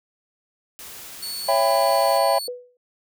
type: noise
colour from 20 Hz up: white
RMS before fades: -39 dBFS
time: 0.79-2.18 s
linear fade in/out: 0 ms
type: tone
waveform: sawtooth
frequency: 4435 Hz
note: C#8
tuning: in tune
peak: -26 dBFS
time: 1.22-2.48 s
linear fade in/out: 10 ms
type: chord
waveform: triangle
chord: C# half-diminished seventh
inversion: none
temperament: just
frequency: 554.4 / 665.2 / 798.3 / 997.9 Hz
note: C#5 / E5 / G5 / B5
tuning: 0 / +16 / +31 / +18 cents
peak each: -20 / -19 / -20 / -22 dBFS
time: 1.48-2.39 s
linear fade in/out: 10 ms
type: tone with exponential decay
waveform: sine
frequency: 493.2 Hz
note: B4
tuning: 2 cents flat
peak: -24 dBFS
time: 2.48-2.77 s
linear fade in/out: 2 ms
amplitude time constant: 61 ms
effects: none